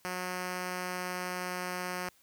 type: tone with pitch glide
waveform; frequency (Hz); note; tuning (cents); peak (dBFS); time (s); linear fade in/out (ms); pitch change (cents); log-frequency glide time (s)
5% pulse; 181.9 to 180.85; F#3 to F#3; -29 to -39; -23; 0.05-2.09; 0; -10; 0.31-1.65
effects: white hiss -65 dBFS RMS until 2.22 s